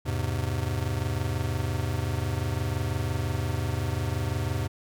square chord, E augmented, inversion none, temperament just, 82.41 / 103.01 / 128.76 Hz, E2 / G#2 / B#2, 0 / -14 / -27 cents, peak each -32 / -31 / -32 dBFS, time 0.05-4.68 s, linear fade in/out 20 ms, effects none

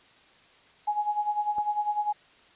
sine tone with tremolo, 836 Hz, G#5, 11 cents sharp, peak -22 dBFS, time 0.87-2.13 s, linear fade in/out 10 ms, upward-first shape sine, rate 10 Hz, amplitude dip 75%
click, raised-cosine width 1 ms, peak -28 dBFS, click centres 1.584 s
effects white hiss -57 dBFS RMS until 2.55 s + resampled to 8000 Hz

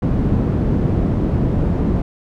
white low-pass noise, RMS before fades -17 dBFS, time 0.02-2.02 s, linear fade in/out 5 ms, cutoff 210 Hz, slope 12 dB/octave, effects none

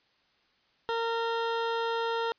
20% pulse tone, 459.9 Hz, A#4, 23 cents flat, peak -23 dBFS, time 0.89-2.32 s, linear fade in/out 0 ms, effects white hiss -68 dBFS RMS until 2.38 s + resampled to 11025 Hz

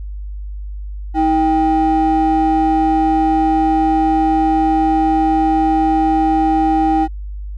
triangle ring-modulated tone, 554 Hz, C#5, 1 cent flat, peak -5 dBFS, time 1.14-7.08 s, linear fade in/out 50 ms, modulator 236 Hz, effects tanh soft clip ceiling -6 dBFS + added 50 Hz sine -24 dBFS peak until 7.57 s

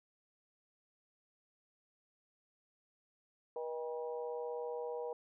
harmonic tone with a mistuned harmonic, 160.3 Hz, E3, 48 cents flat, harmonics 3 / 4 / 5 / 6, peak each -39 / -47 / -48 / -50 dBFS, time 3.56-5.13 s, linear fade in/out 2 ms, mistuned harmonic 4, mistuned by -59 cents, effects none

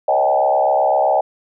sine tone with frequency modulation, 698.5 Hz, F5, in tune, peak -12 dBFS, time 0.08-1.21 s, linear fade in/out 5 ms, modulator 67.8 Hz, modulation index 2.2, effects none

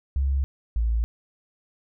sine tone pair in turn, 68.1 / 56.66 Hz, C#2 / A#1, -30 / -49 cents, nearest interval minor third, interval 319 cents, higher first, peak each -20 / -20 dBFS, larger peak neither, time 0.16-0.44 / 0.76-1.04 s, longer neither, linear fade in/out 0 ms, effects none

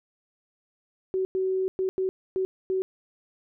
sine tone bursts at uneven times, 377.1 Hz, F#4, 33 cents sharp, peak -23 dBFS, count 6, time 1.14-1.25 / 1.35-1.68 / 1.79-1.89 / 1.98-2.09 / 2.36-2.45 / 2.7-2.82 s, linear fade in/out 0 ms, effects none

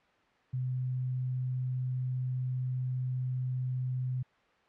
sine tone, 127.5 Hz, C3, 44 cents flat, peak -30 dBFS, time 0.53-4.23 s, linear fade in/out 10 ms, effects white hiss -65 dBFS RMS until 4.68 s + low-pass 2000 Hz 12 dB/octave

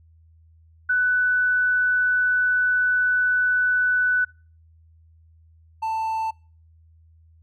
sine / triangle tone pair in turn, 1492 / 887.1 Hz, F#6 / A5, +14 / +14 cents, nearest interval major sixth, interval 900 cents, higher first, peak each -17 / -21 dBFS, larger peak first, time 0.89-4.25 / 5.82-6.31 s, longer first, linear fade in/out 10 ms, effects noise-tail reverb RT60 0.4 s tail -25 dB re dry + added 81 Hz sine -51 dBFS peak until 7.42 s

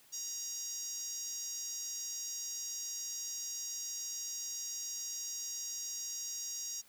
10% pulse tone with high-pass filter, 947 Hz, A#5, 27 cents sharp, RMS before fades -41 dBFS, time 0.12-6.82 s, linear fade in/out 20 ms, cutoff 6300 Hz, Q 6.4, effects white hiss -63 dBFS RMS until 6.88 s

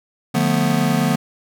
square chord, B half-diminished seventh, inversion first, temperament just, 148.16 / 177.8 / 222.2 / 246.9 Hz, D3 / F3 / A3 / B3, +16 / +31 / +17 / 0 cents, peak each -22 dBFS, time 0.34-1.16 s, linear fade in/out 10 ms, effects none

